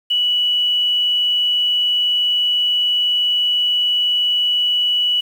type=tone with quantisation; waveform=sine; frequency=2947 Hz; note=F#7; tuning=8 cents flat; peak=-14 dBFS; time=0.1-5.21 s; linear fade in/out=10 ms; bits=7; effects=none